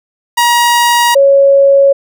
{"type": "tone pair in turn", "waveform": ["sawtooth", "sine"], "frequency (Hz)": [952, 553.7], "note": ["A#5", "C#5"], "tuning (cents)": [36, -2], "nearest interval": "major sixth", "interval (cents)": 938, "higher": "first", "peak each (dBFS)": -3, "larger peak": "neither", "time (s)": [[0.37, 1.15], [1.15, 1.93]], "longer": "neither", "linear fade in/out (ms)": 10, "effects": []}